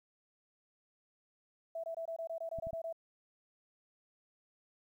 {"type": "tone bursts", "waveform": "sine", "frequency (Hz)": 659.3, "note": "E5", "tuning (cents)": 0, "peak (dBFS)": -37, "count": 11, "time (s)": [1.75, 2.927], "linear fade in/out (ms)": 5, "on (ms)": 87, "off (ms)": 22}
{"type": "clicks", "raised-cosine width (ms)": 5, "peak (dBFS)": -34, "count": 3, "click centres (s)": [2.587, 2.67, 2.732]}
{"effects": ["12-bit"]}